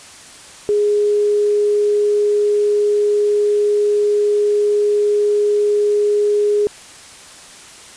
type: tone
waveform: sine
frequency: 414.8 Hz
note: G#4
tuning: 2 cents flat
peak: -12 dBFS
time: 0.69-6.67 s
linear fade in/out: 0 ms
effects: white hiss -39 dBFS RMS until 7.96 s + resampled to 22050 Hz